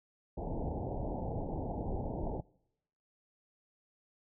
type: low-pass noise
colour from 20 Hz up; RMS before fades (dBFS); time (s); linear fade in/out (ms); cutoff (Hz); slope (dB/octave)
pink; -37; 0.37-2.41; 10; 890; 96
effects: noise-tail reverb RT60 0.8 s tail -24 dB re dry

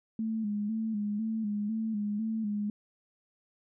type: tone with vibrato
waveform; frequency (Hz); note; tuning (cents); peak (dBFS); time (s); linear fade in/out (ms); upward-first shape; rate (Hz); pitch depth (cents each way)
sine; 214.4; A3; -45; -29; 0.19-2.7; 2; square; 2; 59
effects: none

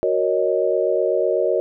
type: chord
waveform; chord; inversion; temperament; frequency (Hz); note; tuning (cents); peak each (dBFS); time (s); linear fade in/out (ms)
sine; D# minor seventh; first; equal; 370 / 466.2 / 554.4 / 622.3; F#4 / A#4 / C#5 / D#5; 0 / 0 / 0 / 0; -22; 0.03-1.6; 0
effects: none

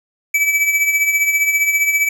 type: tone with tremolo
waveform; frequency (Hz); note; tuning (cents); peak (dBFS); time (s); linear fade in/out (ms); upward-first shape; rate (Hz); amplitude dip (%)
square; 2301; D7; -36; -11; 0.34-2.09; 5; triangle; 15; 65
effects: none

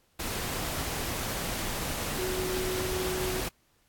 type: tone in noise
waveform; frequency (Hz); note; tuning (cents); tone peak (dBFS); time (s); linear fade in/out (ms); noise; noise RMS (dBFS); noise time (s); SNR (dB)
sine; 370; F#4; 0; -31; 2.18-3.41; 10; pink; -33; 0.19-3.49; -1
effects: pink hiss -68 dBFS RMS until 3.88 s + AAC 64 kbps

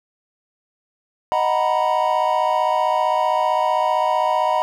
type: chord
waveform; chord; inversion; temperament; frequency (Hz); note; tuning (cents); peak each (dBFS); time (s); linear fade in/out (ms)
triangle; B major seventh; first; equal; 622.3 / 740 / 932.3 / 987.8; D#5 / F#5 / A#5 / B5; 0 / 0 / 0 / 0; -20; 1.32-4.62; 0
effects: none

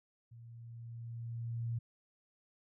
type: tone with level ramp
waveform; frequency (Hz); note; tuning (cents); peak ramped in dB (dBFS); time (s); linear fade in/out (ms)
sine; 116.54; A#2; 0; -51 to -33; 0.31-1.79; 10
effects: none

